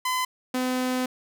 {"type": "tone pair in turn", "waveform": "sawtooth", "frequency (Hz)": [1017, 254.2], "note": ["C6", "C4"], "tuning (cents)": [-50, -50], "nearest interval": "2 octaves", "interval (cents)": 2400, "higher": "first", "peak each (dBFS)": -20, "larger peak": "neither", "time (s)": [[0.05, 0.25], [0.54, 1.06]], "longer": "second", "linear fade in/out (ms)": 5, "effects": []}